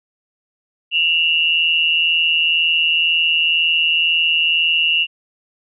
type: tone pair together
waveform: sine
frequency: 2721 / 2883 Hz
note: F7 / F#7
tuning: -46 / -46 cents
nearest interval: minor second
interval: 100 cents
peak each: -16 dBFS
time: 0.91-5.07 s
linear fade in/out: 50 ms
effects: none